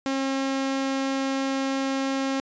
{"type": "tone", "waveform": "sawtooth", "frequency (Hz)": 269.7, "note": "C#4", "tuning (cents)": -47, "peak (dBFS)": -20, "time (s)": [0.06, 2.4], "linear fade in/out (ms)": 0, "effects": ["resampled to 16000 Hz"]}